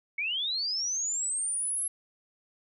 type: linear sweep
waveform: sine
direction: up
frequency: 2185 to 11140 Hz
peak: -28 dBFS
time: 0.18-1.88 s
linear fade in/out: 5 ms
effects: none